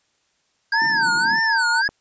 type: tone with vibrato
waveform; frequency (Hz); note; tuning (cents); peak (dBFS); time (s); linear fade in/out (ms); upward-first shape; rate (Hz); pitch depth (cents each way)
square; 1600; G6; +35; -18; 0.72-1.88; 5; sine; 1.8; 200
type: tone with tremolo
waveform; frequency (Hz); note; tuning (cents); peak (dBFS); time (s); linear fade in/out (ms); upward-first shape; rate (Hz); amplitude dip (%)
sine; 910; A#5; -42; -20; 0.73-1.82; 10; sine; 4; 45
type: band-pass noise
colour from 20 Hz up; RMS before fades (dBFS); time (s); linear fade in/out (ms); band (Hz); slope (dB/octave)
pink; -36; 0.81-1.4; 10; 140 to 370; 96
type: click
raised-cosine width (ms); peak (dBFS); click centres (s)
1; -19; 1.89
effects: white hiss -66 dBFS RMS until 2 s + resampled to 16000 Hz